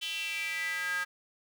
square tone with high-pass filter sweep, 180 Hz, F#3, 47 cents flat, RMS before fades -34 dBFS, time 0.01-1.05 s, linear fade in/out 20 ms, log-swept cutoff 3100 to 1500 Hz, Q 6.7, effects none

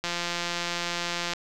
click train, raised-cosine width 0.2 ms, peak -12 dBFS, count 225, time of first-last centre 0.04-1.335 s, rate 173 Hz, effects none

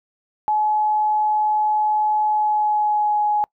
sine tone with pitch glide, 851 to 838.8 Hz, G#5 to G#5, +42 to +17 cents, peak -16 dBFS, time 0.48-3.44 s, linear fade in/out 0 ms, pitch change -25 cents, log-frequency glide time 2.28-3.21 s, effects noise-tail reverb RT60 0.1 s tail -26 dB re dry

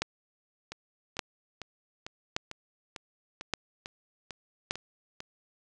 two click trains, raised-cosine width 0.2 ms, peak -11 / -22 dBFS, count 5 / 11, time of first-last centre 0.02-4.709 / 0.72-5.204 s, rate 0.853 / 2.23 Hz, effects resampled to 22050 Hz + 7-bit

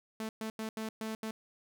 sawtooth tone bursts at uneven times, 219.9 Hz, A3, 1 cent flat, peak -32 dBFS, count 6, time 0.2-0.29 / 0.41-0.5 / 0.59-0.69 / 0.77-0.89 / 1.01-1.15 / 1.23-1.31 s, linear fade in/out 2 ms, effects none

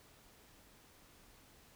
silence, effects pink hiss -63 dBFS RMS until 1.75 s

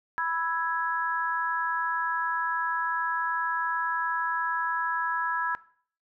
sine chord, E major, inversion second, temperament equal, 987.8 / 1318.5 / 1661.2 Hz, B5 / E6 / G#6, 0 / 0 / 0 cents, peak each -30 / -32 / -29 dBFS, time 0.18-5.55 s, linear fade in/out 0 ms, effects noise-tail reverb RT60 0.5 s tail -18 dB re dry

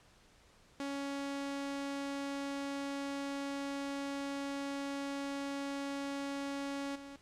sawtooth tone with level steps, 279 Hz, C#4, 11 cents sharp, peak -33 / -43 dBFS, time 0.8-7.16 s, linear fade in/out 0 ms, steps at 6.95 s, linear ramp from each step 10 ms, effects pink hiss -64 dBFS RMS until 7.21 s + low-pass 8000 Hz 12 dB/octave

